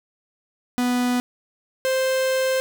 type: tone pair in turn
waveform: 45% pulse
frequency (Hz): 246.9 / 523.2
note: B3 / C5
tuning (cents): 0 / 0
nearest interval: octave + minor second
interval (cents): 1300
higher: second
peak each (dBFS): -19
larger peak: neither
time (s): 0.78-1.2 / 1.85-2.6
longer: second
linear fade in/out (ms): 0
effects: none